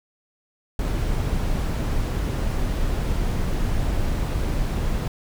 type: noise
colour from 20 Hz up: brown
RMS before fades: -23 dBFS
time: 0.79-5.08 s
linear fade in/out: 2 ms
effects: none